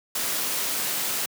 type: noise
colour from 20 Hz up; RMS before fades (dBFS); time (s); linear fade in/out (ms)
white; -27; 0.15-1.26; 5
effects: high-pass 150 Hz 12 dB/octave